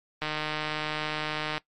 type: click train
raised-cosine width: 0.3 ms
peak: -14 dBFS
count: 209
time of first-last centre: 0.22-1.579 s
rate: 153 Hz
effects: noise-tail reverb RT60 0.1 s tail -20 dB re dry + MP3 64 kbps